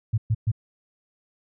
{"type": "tone bursts", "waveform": "sine", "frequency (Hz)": 110, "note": "A2", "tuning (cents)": 0, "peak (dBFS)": -18, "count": 3, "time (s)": [0.13, 0.517], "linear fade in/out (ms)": 10, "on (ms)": 49, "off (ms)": 120, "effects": []}